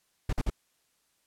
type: noise bursts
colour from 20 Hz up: brown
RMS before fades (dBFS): -27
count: 3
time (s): 0.29-0.501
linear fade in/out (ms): 5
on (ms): 39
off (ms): 47
effects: white hiss -72 dBFS RMS until 1.26 s + low-pass 12000 Hz 12 dB/octave